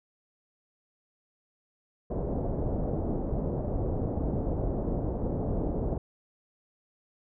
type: low-pass noise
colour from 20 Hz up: pink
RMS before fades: -30 dBFS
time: 2.1-5.98 s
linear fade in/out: 5 ms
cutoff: 650 Hz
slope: 24 dB/octave
effects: none